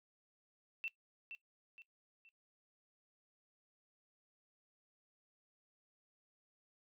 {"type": "tone with echo", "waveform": "sine", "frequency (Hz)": 2680, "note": "E7", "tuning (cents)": 28, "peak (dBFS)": -38, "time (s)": [0.84, 0.88], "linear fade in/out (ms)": 0, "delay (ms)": 470, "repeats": 3, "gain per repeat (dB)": -8, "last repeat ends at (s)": 2.29, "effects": ["noise-tail reverb RT60 0.1 s tail -18 dB re dry"]}